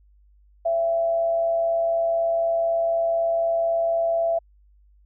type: tone with frequency modulation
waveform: sine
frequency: 669 Hz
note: E5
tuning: 25 cents sharp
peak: -19 dBFS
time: 0.65-4.39 s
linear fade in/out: 10 ms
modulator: 118 Hz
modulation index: 0.24
effects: added 50 Hz sine -53 dBFS peak until 5.05 s

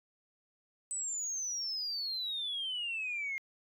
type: exponential sweep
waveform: sine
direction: down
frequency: 8110 to 2114 Hz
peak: -33 dBFS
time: 0.91-3.38 s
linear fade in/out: 0 ms
effects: tanh soft clip ceiling -30 dBFS

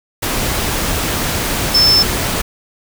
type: tone in noise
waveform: sine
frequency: 5280 Hz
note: E8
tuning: 2 cents sharp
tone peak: -8 dBFS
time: 1.74-2.03 s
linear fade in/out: 10 ms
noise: pink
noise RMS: -18 dBFS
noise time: 0.22-2.42 s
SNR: +7 dB
effects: none

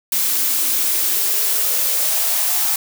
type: noise with high-pass filter sweep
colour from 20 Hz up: blue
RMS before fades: -18 dBFS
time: 0.12-2.76 s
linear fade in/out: 2 ms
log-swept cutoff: 220 to 810 Hz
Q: 4
effects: none

